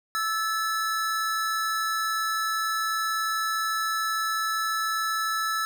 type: tone pair together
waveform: square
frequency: 1318.5 / 1726.4 Hz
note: E6 / A6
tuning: 0 / -33 cents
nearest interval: perfect fourth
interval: 467 cents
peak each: -27 / -31 dBFS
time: 0.15-5.65 s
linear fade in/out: 0 ms
effects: none